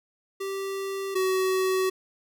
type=tone pair in turn; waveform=square; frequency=390 / 376.3 Hz; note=G4 / F#4; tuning=-9 / +29 cents; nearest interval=minor second; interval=62 cents; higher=first; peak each=-30 / -23 dBFS; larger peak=second; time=0.4-1.15 / 1.15-1.9 s; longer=neither; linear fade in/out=10 ms; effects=none